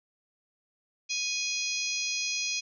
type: harmonic tone with a mistuned harmonic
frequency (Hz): 830.6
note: G#5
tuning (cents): 0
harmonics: 3 / 4 / 5 / 6 / 7 / 8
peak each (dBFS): -33 / -39 / -37 / -36 / -36 / -37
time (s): 1.09-2.61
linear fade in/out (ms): 20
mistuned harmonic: 8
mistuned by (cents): -51
effects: none